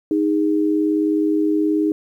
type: tone pair together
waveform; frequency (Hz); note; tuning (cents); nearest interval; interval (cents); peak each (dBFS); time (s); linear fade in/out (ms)
sine; 311.1 / 410; D#4 / G#4; 0 / -22; perfect fourth; 478; -16 / -22; 0.11-1.92; 2
effects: 9-bit